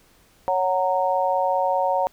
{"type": "harmonic tone", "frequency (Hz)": 185, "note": "F#3", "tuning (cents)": 0, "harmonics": [3, 4, 5], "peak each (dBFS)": [-23, -23, -23], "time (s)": [0.48, 2.07], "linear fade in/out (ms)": 0, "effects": ["pink hiss -57 dBFS RMS until 2.12 s"]}